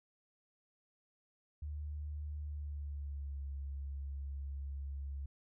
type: tone with pitch glide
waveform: sine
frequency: 74.4 to 69.42 Hz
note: D2 to C#2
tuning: +23 to +3 cents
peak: -39 dBFS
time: 1.62-5.26 s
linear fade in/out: 5 ms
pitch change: -120 cents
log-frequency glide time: 2.41-3.42 s
effects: none

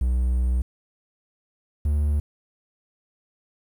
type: tone pair in turn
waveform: triangle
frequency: 62.1 / 73.71 Hz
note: B1 / D2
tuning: +10 / +7 cents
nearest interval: minor third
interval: 297 cents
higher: second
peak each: -17 dBFS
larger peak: neither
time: 0.01-0.62 / 1.85-2.2 s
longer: first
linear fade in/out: 5 ms
effects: 9-bit

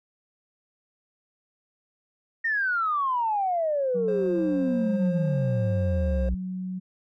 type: exponential sweep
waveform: sine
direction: down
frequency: 1864.7 to 58.8 Hz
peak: -22 dBFS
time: 2.44-6.35 s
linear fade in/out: 10 ms
type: tone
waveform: sine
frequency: 185 Hz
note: F#3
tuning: in tune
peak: -29 dBFS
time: 3.94-6.8 s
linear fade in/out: 20 ms
type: tone with pitch glide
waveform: triangle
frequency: 529 to 533.3 Hz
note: C5 to C5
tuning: +19 to +33 cents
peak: -27 dBFS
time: 4.08-6.29 s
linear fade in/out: 2 ms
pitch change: +14 cents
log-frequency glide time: 4.7-5.15 s
effects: tanh soft clip ceiling -15 dBFS

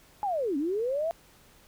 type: linear two-way sweep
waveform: sine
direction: down then up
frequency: 855 to 267.3 to 681 Hz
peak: -26 dBFS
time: 0.23-1.11 s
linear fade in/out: 0 ms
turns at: 0.57 s
effects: pink hiss -58 dBFS RMS until 1.67 s

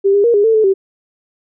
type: tone with pitch steps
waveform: sine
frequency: 394.5 / 404.5 / 470.5 / 408.3 / 447.5 / 435.1 / 386.8 Hz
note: G4 / G#4 / A#4 / G#4 / A4 / A4 / G4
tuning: +11 / -46 / +16 / -29 / +29 / -19 / -23 cents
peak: -8 dBFS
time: 0.04-0.74 s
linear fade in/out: 20 ms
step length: 100 ms
effects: none

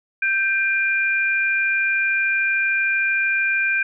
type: tone pair together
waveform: sine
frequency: 1566.8 / 2400 Hz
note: G6 / D7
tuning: -1 / +37 cents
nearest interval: perfect fifth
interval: 738 cents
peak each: -20 dBFS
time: 0.22-3.83 s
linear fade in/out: 5 ms
effects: none

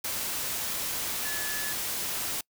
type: tone in noise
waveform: sine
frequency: 1717 Hz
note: A6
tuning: 43 cents flat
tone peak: -35 dBFS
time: 1.25-1.73 s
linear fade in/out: 5 ms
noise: white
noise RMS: -32 dBFS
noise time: 0.04-2.41 s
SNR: -6 dB
effects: noise-tail reverb RT60 0.1 s tail -26 dB re dry

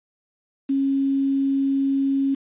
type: tone with quantisation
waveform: sine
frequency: 273.3 Hz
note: C#4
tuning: 24 cents flat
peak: -18 dBFS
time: 0.69-2.35 s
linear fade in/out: 10 ms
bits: 7
effects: resampled to 8000 Hz

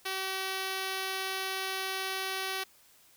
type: tone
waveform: 5% pulse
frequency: 381.4 Hz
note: G4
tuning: 47 cents flat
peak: -21 dBFS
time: 0.05-2.64 s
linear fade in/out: 10 ms
effects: white hiss -61 dBFS RMS until 3.16 s

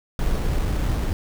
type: noise with sample-and-hold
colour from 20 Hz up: brown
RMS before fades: -22 dBFS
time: 0.19-1.13 s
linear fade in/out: 2 ms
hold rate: 4900 Hz
effects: none

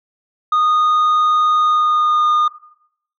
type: tone with pitch glide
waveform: sine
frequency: 1234 to 1220.5 Hz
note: D#6 to D#6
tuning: -15 to -34 cents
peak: -9 dBFS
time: 0.52-2.48 s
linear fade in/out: 5 ms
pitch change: -19 cents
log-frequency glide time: 1.57-2.3 s
effects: noise-tail reverb RT60 0.7 s tail -17 dB re dry + tanh soft clip ceiling -11 dBFS

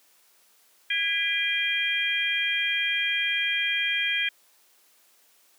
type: tone cluster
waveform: sine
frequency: 1647 / 1993 / 2397 / 3217 Hz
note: G#6 / B6 / D7 / G7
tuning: -15 / +15 / +35 / +44 cents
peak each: -30 / -31 / -27 / -28 dBFS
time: 0.9-4.29 s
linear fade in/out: 5 ms
effects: white hiss -61 dBFS RMS until 5.58 s + high-pass 300 Hz 12 dB/octave

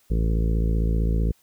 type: harmonic tone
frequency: 55.5 Hz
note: A1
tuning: 16 cents sharp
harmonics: 1 / 2 / 3 / 4 / 5 / 6 / 7 / 8 / 9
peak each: -20 / -29 / -28 / -35 / -37 / -39 / -39 / -37 / -42 dBFS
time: 0.1-1.32 s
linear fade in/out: 10 ms
effects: white hiss -62 dBFS RMS until 1.42 s

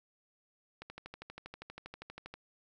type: click train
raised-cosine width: 0.3 ms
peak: -29 dBFS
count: 20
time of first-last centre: 0.82-2.34 s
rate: 12.5 Hz
effects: none

